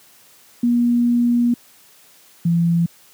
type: tone pair in turn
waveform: sine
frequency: 239.6 / 169.42 Hz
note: A#3 / E3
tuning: +48 / +48 cents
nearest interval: tritone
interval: 600 cents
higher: first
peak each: -13 dBFS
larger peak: neither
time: 0.63-1.54 / 2.45-2.86 s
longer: first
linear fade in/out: 5 ms
effects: white hiss -50 dBFS RMS until 3.13 s + high-pass 100 Hz 12 dB/octave